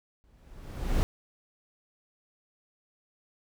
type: noise with exponential growth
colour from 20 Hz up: brown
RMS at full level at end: -23 dBFS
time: 0.24-1.03 s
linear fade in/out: 0 ms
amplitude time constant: 170 ms
effects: none